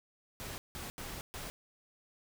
pink noise bursts at uneven times, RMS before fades -43 dBFS, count 4, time 0.4-0.58 / 0.75-0.9 / 0.98-1.21 / 1.34-1.5 s, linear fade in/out 0 ms, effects none

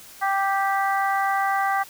harmonic tone, 392 Hz, G4, in tune, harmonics 2 / 3 / 4 / 5, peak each -22 / -26 / -28 / -30 dBFS, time 0.21-1.84 s, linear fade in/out 20 ms, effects white hiss -45 dBFS RMS until 1.89 s

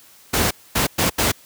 pink noise bursts at uneven times, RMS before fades -18 dBFS, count 4, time 0.33-0.51 / 0.75-0.87 / 0.98-1.1 / 1.18-1.32 s, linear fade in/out 10 ms, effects white hiss -49 dBFS RMS until 1.45 s + high-pass 60 Hz 12 dB/octave

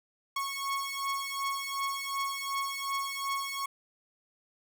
sawtooth beating tone pair, 1100 / 1102.7 Hz, C#6 / C#6, -14 / -9 cents, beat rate 2.7 Hz, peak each -31 dBFS, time 0.36-3.66 s, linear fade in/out 5 ms, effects none

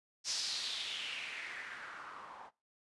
blue noise with low-pass filter sweep, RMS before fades -42 dBFS, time 0.24-2.51 s, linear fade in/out 50 ms, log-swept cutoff 5600 to 890 Hz, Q 3.5, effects noise-tail reverb RT60 0.3 s tail -23 dB re dry + resampled to 24000 Hz

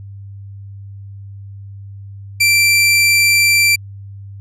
sawtooth tone, 2349 Hz, D7, in tune, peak -6 dBFS, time 2.4-3.76 s, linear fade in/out 10 ms, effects added 99 Hz sine -30 dBFS peak until 4.4 s + resampled to 32000 Hz

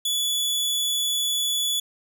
sawtooth tone, 3428 Hz, A7, 46 cents flat, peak -19 dBFS, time 0.05-1.8 s, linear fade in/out 5 ms, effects none

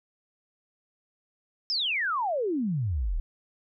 sine exponential sweep, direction down, 5380 to 34 Hz, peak -25 dBFS, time 1.7-3.2 s, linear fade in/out 0 ms, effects none

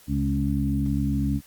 harmonic tone with a mistuned harmonic, 69.8 Hz, C#2, 13 cents sharp, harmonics 1 / 2 / 3 / 4, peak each -27 / -27 / -27 / -27 dBFS, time 0.07-1.41 s, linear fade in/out 50 ms, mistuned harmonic 2, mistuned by -28 cents, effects white hiss -53 dBFS RMS until 1.46 s + Opus 48 kbps

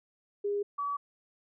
sine tone pair in turn, 407.4 / 1142 Hz, G#4 / D6, -33 / -49 cents, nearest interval octave + tritone, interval 1784 cents, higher second, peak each -28 / -30 dBFS, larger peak first, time 0.44-0.63 / 0.78-0.97 s, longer neither, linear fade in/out 10 ms, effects none

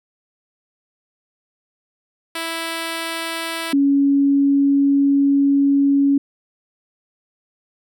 5% pulse / sine tone pair in turn, 329.6 / 279.4 Hz, E4 / C#4, 0 / +14 cents, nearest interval minor third, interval 286 cents, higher first, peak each -12 dBFS, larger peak neither, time 2.35-3.73 / 3.73-6.18 s, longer second, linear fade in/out 5 ms, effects none

